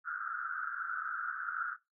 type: band-pass noise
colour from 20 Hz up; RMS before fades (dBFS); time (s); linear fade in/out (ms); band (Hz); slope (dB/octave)
white; -38; 0.04-1.77; 50; 1300 to 1500; 96
effects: noise-tail reverb RT60 0.2 s tail -19 dB re dry